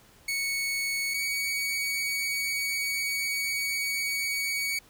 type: tone pair in turn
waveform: sawtooth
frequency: 2217 / 2248 Hz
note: C#7 / C#7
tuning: 0 / +24 cents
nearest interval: unison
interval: 24 cents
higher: second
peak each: -24 / -24 dBFS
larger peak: neither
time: 0.28-1.14 / 1.14-4.79 s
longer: second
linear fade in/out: 5 ms
effects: pink hiss -57 dBFS RMS until 4.89 s